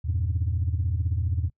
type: chord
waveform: sine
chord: E diminished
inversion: none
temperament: equal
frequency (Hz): 82.41 / 98 / 116.54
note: E2 / G2 / Bb2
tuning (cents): 0 / 0 / 0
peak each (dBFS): -24 / -27 / -30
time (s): 0.04-1.5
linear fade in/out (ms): 20
effects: noise-tail reverb RT60 0.1 s tail -26 dB re dry + tanh soft clip ceiling -17 dBFS